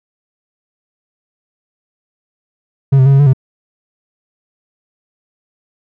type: tone with pitch steps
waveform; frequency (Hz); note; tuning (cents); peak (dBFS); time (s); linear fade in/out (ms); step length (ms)
triangle; 136.7 / 130.7 / 138 / 137.1 / 144.3 / 131.4; C#3 / C3 / C#3 / C#3 / D3 / C3; -24 / -1 / -7 / -19 / -30 / +8; -3; 2.92-3.334; 10; 69
effects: none